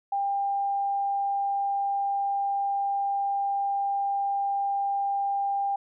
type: tone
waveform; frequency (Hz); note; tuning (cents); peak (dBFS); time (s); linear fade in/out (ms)
sine; 797; G5; +28; -24; 0.12-5.76; 5
effects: none